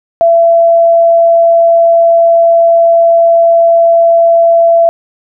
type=tone; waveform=sine; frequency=672 Hz; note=E5; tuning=33 cents sharp; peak=-3 dBFS; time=0.21-4.89 s; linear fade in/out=0 ms; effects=none